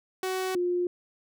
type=tone pair in turn; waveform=sawtooth / sine; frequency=374.5 / 354.9 Hz; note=F#4 / F4; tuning=+21 / +28 cents; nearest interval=minor second; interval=93 cents; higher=first; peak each=-24 dBFS; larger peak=neither; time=0.23-0.55 / 0.55-0.87 s; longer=neither; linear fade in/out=2 ms; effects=none